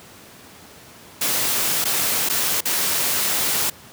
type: noise with dropouts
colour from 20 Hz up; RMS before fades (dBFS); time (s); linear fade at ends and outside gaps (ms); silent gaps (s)
white; -21; 1.21-3.7; 5; 1.843-1.852 / 2.289-2.297 / 2.608-2.654
effects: pink hiss -44 dBFS RMS until 3.92 s + high-pass 100 Hz 12 dB/octave